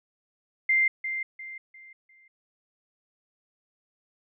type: tone with echo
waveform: sine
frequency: 2093 Hz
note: C7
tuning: in tune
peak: -19 dBFS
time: 0.69-0.88 s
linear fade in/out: 5 ms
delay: 350 ms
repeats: 4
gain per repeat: -9 dB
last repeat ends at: 2.28 s
effects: none